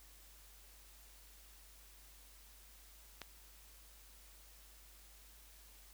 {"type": "click", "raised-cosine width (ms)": 0.2, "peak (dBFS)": -27, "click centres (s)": 3.217, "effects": ["added 50 Hz sine -61 dBFS peak until 5.93 s", "white hiss -62 dBFS RMS until 5.93 s"]}